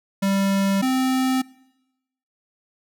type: tone pair in turn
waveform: square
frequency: 196 / 259.9 Hz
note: G3 / C4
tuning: 0 / -11 cents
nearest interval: perfect fourth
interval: 489 cents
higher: second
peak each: -19 dBFS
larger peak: neither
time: 0.22-0.82 / 0.82-1.42 s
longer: neither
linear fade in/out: 10 ms
effects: noise-tail reverb RT60 0.9 s tail -22 dB re dry